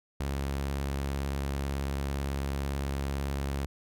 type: tone with vibrato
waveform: sawtooth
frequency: 69.2 Hz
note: C#2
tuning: 2 cents flat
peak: -26 dBFS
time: 0.2-3.66 s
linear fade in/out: 5 ms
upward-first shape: sine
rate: 18 Hz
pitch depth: 47 cents each way
effects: none